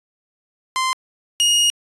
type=tone pair in turn; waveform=sawtooth; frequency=1040 / 2869 Hz; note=C6 / F7; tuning=-11 / +46 cents; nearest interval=octave + tritone; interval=1757 cents; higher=second; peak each=-14 / -10 dBFS; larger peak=second; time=0.76-0.93 / 1.4-1.7 s; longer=second; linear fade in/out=0 ms; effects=resampled to 24000 Hz